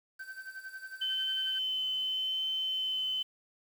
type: tone with tremolo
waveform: triangle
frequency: 1546 Hz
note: G6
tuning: 24 cents flat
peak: -37 dBFS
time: 0.19-1.59 s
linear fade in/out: 10 ms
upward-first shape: sine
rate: 11 Hz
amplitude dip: 80%
type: tone with vibrato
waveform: sine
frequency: 3058 Hz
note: G7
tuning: 44 cents flat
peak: -30 dBFS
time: 1.01-3.23 s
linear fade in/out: 10 ms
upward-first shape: triangle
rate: 0.84 Hz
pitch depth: 8 cents each way
effects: 9-bit